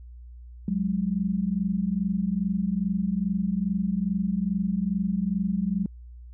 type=tone pair together; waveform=sine; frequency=182.7 / 205.1 Hz; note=F#3 / G#3; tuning=-22 / -21 cents; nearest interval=major second; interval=201 cents; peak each=-26 / -26 dBFS; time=0.68-5.86 s; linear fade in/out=2 ms; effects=added 60 Hz sine -41 dBFS peak until 6.33 s